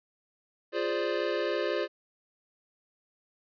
square chord, D half-diminished seventh, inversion first, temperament equal, 349.2 / 415.3 / 523.3 / 587.3 Hz, F4 / Ab4 / C5 / D5, 0 / 0 / 0 / 0 cents, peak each -34 dBFS, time 0.72-1.88 s, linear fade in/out 50 ms, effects resampled to 11025 Hz

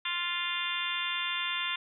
harmonic tone with a mistuned harmonic, 349.2 Hz, F4, in tune, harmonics 3 / 4 / 5 / 6 / 7 / 8 / 9 / 10, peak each -38 / -40 / -40 / -38 / -40 / -37 / -41 / -35 dBFS, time 0.05-1.76 s, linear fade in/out 5 ms, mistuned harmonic 10, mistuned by +19 cents, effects none

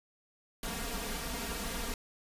pink noise with comb filter, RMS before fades -37 dBFS, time 0.63-1.94 s, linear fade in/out 2 ms, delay 4.3 ms, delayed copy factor +1, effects resampled to 32000 Hz

